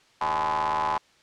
35% pulse ring-modulated tone, 76.9 Hz, D#2, 20 cents flat, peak -19 dBFS, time 0.21-0.98 s, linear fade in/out 5 ms, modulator 933 Hz, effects white hiss -59 dBFS RMS until 1.22 s + low-pass 5000 Hz 12 dB/octave

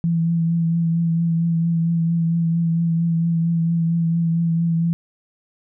sine tone with vibrato, 166.7 Hz, E3, 20 cents sharp, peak -16 dBFS, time 0.04-4.93 s, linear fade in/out 0 ms, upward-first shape triangle, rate 4.4 Hz, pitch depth 27 cents each way, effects none

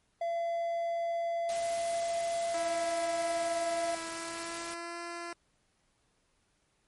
triangle tone, 678 Hz, E5, 49 cents sharp, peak -28 dBFS, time 0.21-3.95 s, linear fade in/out 5 ms
white noise, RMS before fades -42 dBFS, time 1.49-4.74 s, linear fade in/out 0 ms
10% pulse tone with pitch glide, 329.6 to 342.4 Hz, E4 to F4, 0 to -34 cents, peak -30 dBFS, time 2.54-5.33 s, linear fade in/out 2 ms, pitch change +66 cents, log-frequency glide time 4.03-4.99 s
effects pink hiss -73 dBFS RMS until 6.87 s + MP3 48 kbps

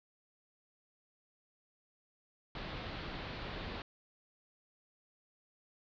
pink low-pass noise, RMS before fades -43 dBFS, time 2.55-3.82 s, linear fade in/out 2 ms, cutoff 4400 Hz, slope 48 dB/octave, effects none

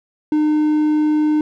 triangle tone, 304 Hz, D#4, 40 cents flat, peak -11 dBFS, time 0.32-1.41 s, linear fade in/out 2 ms, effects none

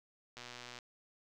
click train, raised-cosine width 0.2 ms, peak -30 dBFS, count 52, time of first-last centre 0.37-0.788 s, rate 122 Hz, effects none

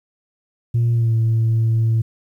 sine tone with pitch glide, 117.6 to 113.01 Hz, A#2 to A2, +16 to +47 cents, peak -12 dBFS, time 0.74-2.02 s, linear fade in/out 10 ms, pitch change -69 cents, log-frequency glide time 0.93-1.13 s, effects tanh soft clip ceiling -12 dBFS + 9-bit

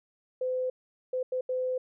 sine tone bursts at uneven times, 510 Hz, C5, 44 cents flat, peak -27 dBFS, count 4, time 0.41-0.7 / 1.13-1.23 / 1.32-1.41 / 1.49-1.78 s, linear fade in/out 5 ms, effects none

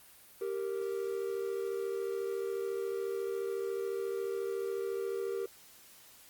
triangle tone pair together, 391.7 / 465.8 Hz, G4 / A#4, -1 / -1 cents, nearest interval minor third, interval 300 cents, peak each -33 / -35 dBFS, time 0.41-5.46 s, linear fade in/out 5 ms, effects white hiss -57 dBFS RMS until 6.29 s + Opus 32 kbps

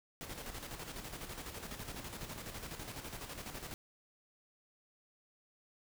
pink noise with tremolo, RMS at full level -44 dBFS, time 0.21-3.74 s, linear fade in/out 0 ms, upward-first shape square, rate 12 Hz, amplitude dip 50%
clicks, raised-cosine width 3 ms, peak -37 dBFS, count 6, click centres 1.724 / 1.8 / 1.946 / 2.005 / 2.232 / 2.362 s
effects none

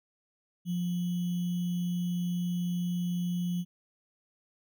sine tone with sample-and-hold, 176.1 Hz, F3, 15 cents sharp, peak -28 dBFS, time 0.65-3.65 s, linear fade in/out 50 ms, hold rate 3150 Hz, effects none

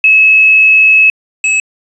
sine / square tone pair in turn, 2584 / 2584 Hz, E7 / E7, -35 / -35 cents, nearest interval unison, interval 0 cents, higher neither, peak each -3 / -9 dBFS, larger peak first, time 0.04-1.1 / 1.44-1.6 s, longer first, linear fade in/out 2 ms, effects resampled to 22050 Hz + 7-bit

